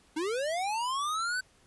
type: linear sweep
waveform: square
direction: up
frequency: 295.8 to 1537 Hz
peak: -30 dBFS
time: 0.16-1.41 s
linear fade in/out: 10 ms
effects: pink hiss -63 dBFS RMS until 1.66 s + resampled to 24000 Hz